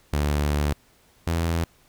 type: tone pair in turn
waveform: sawtooth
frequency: 73.42 / 83.43 Hz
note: D2 / E2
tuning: 0 / +21 cents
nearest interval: major second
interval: 221 cents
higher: second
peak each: -17 / -18 dBFS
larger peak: first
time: 0.13-0.73 / 1.27-1.64 s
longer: first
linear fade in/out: 0 ms
effects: pink hiss -59 dBFS RMS until 1.88 s